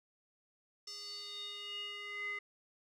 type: tone with band-pass filter sweep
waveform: square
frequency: 409.7 Hz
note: G#4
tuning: 24 cents flat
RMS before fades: -44 dBFS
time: 0.87-2.39 s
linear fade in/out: 5 ms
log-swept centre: 5400 to 1900 Hz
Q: 7.1
effects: none